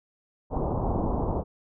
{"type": "low-pass noise", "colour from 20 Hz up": "pink", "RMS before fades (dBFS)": -27, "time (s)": [0.5, 1.44], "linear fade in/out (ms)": 50, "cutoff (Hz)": 1000, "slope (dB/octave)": 48, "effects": []}